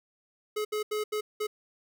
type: tone bursts at uneven times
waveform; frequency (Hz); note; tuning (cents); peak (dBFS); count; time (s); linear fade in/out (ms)
square; 424.9; G#4; +40; -29; 5; 0.56-0.65 / 0.72-0.83 / 0.91-1.04 / 1.12-1.21 / 1.4-1.47; 10
effects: none